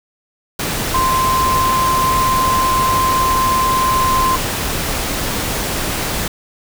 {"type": "tone in noise", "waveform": "sine", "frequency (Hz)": 1041, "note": "C6", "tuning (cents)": -9, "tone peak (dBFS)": -13, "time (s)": [0.94, 4.36], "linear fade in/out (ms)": 5, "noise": "pink", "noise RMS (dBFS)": -20, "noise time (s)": [0.59, 6.28], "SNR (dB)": 4, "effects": []}